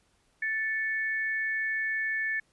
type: tone pair together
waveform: sine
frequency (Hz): 1760 / 2217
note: A6 / C#7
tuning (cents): 0 / 0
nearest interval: major third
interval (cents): 400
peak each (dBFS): -28 / -35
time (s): 0.42-2.4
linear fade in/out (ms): 5
effects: pink hiss -69 dBFS RMS until 2.52 s + resampled to 24000 Hz